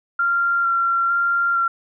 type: tone with vibrato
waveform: sine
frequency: 1378 Hz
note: F6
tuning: 24 cents flat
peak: -16 dBFS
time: 0.19-1.68 s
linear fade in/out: 5 ms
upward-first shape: square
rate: 1.1 Hz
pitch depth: 11 cents each way
effects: none